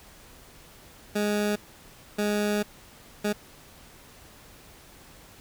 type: tone bursts at uneven times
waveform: 20% pulse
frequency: 207.7 Hz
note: G#3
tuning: in tune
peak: -19 dBFS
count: 3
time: 1.15-1.56 / 2.18-2.63 / 3.24-3.33 s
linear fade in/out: 10 ms
effects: pink hiss -51 dBFS RMS until 5.4 s